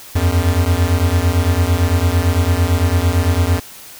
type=beating tone pair; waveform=square; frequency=83.1 / 92 Hz; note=E2 / F#2; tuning=+15 / -9 cents; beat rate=8.9 Hz; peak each=-16 dBFS; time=0.15-3.6 s; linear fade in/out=10 ms; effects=white hiss -37 dBFS RMS until 3.99 s